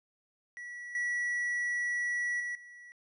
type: tone with level steps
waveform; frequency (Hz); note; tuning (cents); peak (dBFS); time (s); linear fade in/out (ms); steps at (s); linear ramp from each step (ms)
triangle; 1940; B6; -31; -39 / -28 / -32 / -47; 0.57-2.92; 0; 0.95 / 2.4 / 2.55; 2
effects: resampled to 24000 Hz